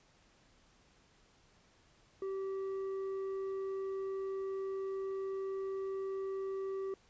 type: tone with tanh clipping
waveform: triangle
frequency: 386.6 Hz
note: G4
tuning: 24 cents flat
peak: -37 dBFS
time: 2.22-6.94 s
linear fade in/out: 2 ms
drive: 10 dB
effects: pink hiss -67 dBFS RMS until 7.09 s + resampled to 16000 Hz